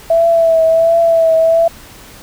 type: tone with vibrato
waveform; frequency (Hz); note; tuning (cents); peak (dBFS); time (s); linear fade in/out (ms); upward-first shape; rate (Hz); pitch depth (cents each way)
sine; 659.3; E5; 0; -7; 0.1-1.68; 5; triangle; 1.4; 37
effects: pink hiss -37 dBFS RMS until 2.22 s